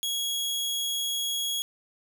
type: tone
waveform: sawtooth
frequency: 3322 Hz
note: G#7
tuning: in tune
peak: -24 dBFS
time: 0.03-1.62 s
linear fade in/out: 0 ms
effects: none